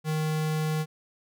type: tone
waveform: square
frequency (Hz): 155.56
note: D#3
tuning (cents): 0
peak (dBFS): -26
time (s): 0.04-0.86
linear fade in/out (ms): 50
effects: none